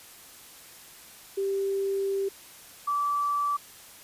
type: tone pair in turn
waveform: sine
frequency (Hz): 392 / 1158.5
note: G4 / D6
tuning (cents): 0 / -24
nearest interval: octave + perfect fifth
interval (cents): 1876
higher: second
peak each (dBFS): -25 / -24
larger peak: second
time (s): 1.37-2.29 / 2.87-3.57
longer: first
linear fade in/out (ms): 10
effects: white hiss -49 dBFS RMS until 4.03 s + resampled to 32000 Hz